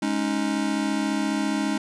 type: chord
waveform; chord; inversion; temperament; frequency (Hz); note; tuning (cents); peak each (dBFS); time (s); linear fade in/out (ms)
square; Ab suspended fourth; none; just; 207.7 / 276.9 / 311.5; Ab3 / Db4 / Eb4; 0 / -2 / +2; -28; 0.02-1.78; 5
effects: resampled to 22050 Hz + 9-bit